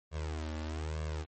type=tone with flanger; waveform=sawtooth; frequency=77.78 Hz; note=D#2; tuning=in tune; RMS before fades=-37 dBFS; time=0.11-1.26 s; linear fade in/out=50 ms; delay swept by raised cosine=1.8 to 3.5 ms; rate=1.1 Hz; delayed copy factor=+0.95; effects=MP3 32 kbps

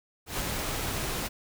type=noise with ADSR envelope; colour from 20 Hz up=pink; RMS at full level=-30 dBFS; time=0.26-1.29 s; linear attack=130 ms; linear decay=27 ms; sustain=-2 dB; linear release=26 ms; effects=none

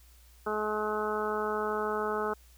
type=harmonic tone; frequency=212.8 Hz; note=G#3; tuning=42 cents sharp; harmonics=1 / 2 / 3 / 4 / 5 / 6 / 7; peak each=-40 / -32 / -39 / -37 / -39 / -35 / -40 dBFS; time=0.46-2.34 s; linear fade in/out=10 ms; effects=added 60 Hz sine -55 dBFS peak until 2.57 s + white hiss -62 dBFS RMS until 2.57 s

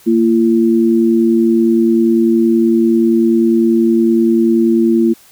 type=tone pair together; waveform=sine; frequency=229.4 / 339.8 Hz; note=A#3 / F4; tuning=-28 / -47 cents; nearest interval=perfect fifth; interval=681 cents; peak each=-11 dBFS; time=0.06-5.14 s; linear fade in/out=20 ms; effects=white hiss -45 dBFS RMS until 5.31 s

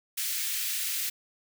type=high-pass noise; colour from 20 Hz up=white; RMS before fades=-31 dBFS; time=0.17-1.1 s; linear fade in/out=10 ms; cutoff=1800 Hz; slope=24 dB/octave; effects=none

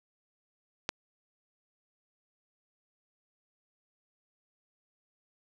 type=click; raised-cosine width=0.2 ms; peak=-12 dBFS; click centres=0.891 s; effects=none

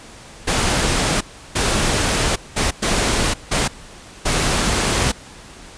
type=noise bursts at uneven times; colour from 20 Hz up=pink; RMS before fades=-18 dBFS; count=6; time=0.47-1.21 / 1.55-2.36 / 2.56-2.71 / 2.82-3.34 / 3.51-3.68 / 4.25-5.12 s; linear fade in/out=10 ms; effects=pink hiss -40 dBFS RMS until 5.77 s + resampled to 22050 Hz

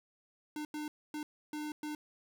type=tone bursts at uneven times; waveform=square; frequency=301.4 Hz; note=D4; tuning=45 cents sharp; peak=-38 dBFS; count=5; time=0.56-0.65 / 0.74-0.88 / 1.14-1.23 / 1.53-1.72 / 1.83-1.95 s; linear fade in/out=2 ms; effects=none

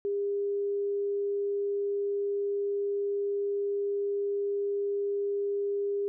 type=tone; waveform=sine; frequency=403.3 Hz; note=G4; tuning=49 cents sharp; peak=-27 dBFS; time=0.05-6.08 s; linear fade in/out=0 ms; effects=none

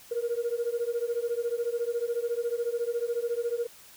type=beating tone pair; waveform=sine; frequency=466.2 / 480.2 Hz; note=A#4 / B4; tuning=0 / -49 cents; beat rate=14 Hz; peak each=-29 dBFS; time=0.11-3.67 s; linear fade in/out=10 ms; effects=tanh soft clip ceiling -22 dBFS + white hiss -52 dBFS RMS until 3.96 s

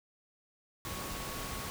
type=tone in noise; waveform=sine; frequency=1108.7 Hz; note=C#6; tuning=in tune; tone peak=-47 dBFS; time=0.85-1.7 s; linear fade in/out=0 ms; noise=pink; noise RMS=-40 dBFS; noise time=0.85-1.7 s; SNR=-10 dB; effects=none

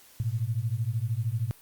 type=beating tone pair; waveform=sine; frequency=107.5 / 120.5 Hz; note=A2 / B2; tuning=-40 / -42 cents; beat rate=13 Hz; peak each=-29 dBFS; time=0.2-1.51 s; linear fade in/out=0 ms; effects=white hiss -55 dBFS RMS until 1.61 s + Opus 48 kbps

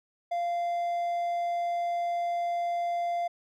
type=tone; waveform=triangle; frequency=693 Hz; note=F5; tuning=14 cents flat; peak=-25 dBFS; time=0.31-3.28 s; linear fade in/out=10 ms; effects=none

